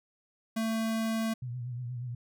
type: tone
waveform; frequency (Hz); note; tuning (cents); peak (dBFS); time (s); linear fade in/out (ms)
square; 223.5; A3; +27; -29; 0.56-1.34; 10
type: tone with vibrato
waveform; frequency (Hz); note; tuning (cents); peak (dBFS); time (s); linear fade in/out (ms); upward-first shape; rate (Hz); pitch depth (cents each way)
sine; 122.7; B2; -11; -34; 1.42-2.15; 5; triangle; 8.4; 77
effects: none